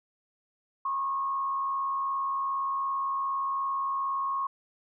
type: tone with frequency modulation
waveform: sine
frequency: 1089 Hz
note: C#6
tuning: 31 cents flat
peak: -27 dBFS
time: 0.85-4.47 s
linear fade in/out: 5 ms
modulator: 82.6 Hz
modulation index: 0.47
effects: none